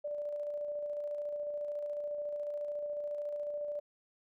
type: tone with tremolo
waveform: sine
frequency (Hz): 587.3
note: D5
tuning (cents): 0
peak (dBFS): -34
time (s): 0.04-3.8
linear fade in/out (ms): 10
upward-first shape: square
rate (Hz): 14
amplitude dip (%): 25
effects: none